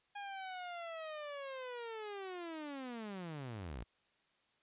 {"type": "linear sweep", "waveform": "sawtooth", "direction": "down", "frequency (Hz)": [820, 49], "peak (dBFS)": -39, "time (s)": [0.15, 3.84], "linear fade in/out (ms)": 10, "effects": ["white hiss -75 dBFS RMS until 4.62 s", "resampled to 8000 Hz"]}